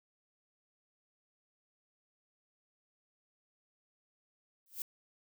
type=noise with exponential growth; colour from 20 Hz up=violet; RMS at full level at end=-34 dBFS; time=4.66-4.82 s; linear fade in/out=1 ms; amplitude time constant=33 ms; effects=none